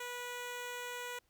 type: tone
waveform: 10% pulse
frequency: 489 Hz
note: B4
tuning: 17 cents flat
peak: -32 dBFS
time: 0-1.19 s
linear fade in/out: 5 ms
effects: pink hiss -75 dBFS RMS until 1.29 s